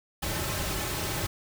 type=noise with comb filter; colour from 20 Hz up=pink; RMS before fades=-31 dBFS; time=0.22-1.27 s; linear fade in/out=10 ms; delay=4.2 ms; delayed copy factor=-0.6; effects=none